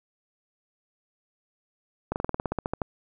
slowing click train, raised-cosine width 1 ms, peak -13 dBFS, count 13, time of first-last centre 2.12-2.818 s, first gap 39 ms, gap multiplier 1.07, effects none

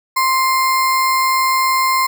sine tone with sample-and-hold, 1046.5 Hz, C6, in tune, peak -12 dBFS, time 0.16-2.07 s, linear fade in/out 10 ms, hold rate 3150 Hz, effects none

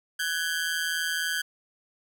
sawtooth ring-modulated tone, 1581 Hz, G6, 14 cents sharp, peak -20 dBFS, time 0.19-1.42 s, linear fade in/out 10 ms, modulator 81.8 Hz, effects none

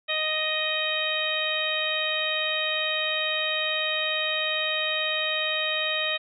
harmonic tone with a mistuned harmonic, 622.3 Hz, D#5, in tune, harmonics 1 / 2 / 3 / 4 / 5 / 6, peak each -32 / -36 / -31 / -30 / -31 / -30 dBFS, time 0.08-6.18 s, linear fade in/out 20 ms, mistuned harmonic 6, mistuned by +17 cents, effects none

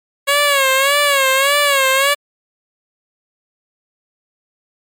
10% pulse tone with vibrato, 554 Hz, C#5, 1 cent flat, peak -3 dBFS, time 0.27-2.15 s, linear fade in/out 20 ms, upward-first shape sine, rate 1.7 Hz, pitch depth 87 cents each way, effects MP3 96 kbps

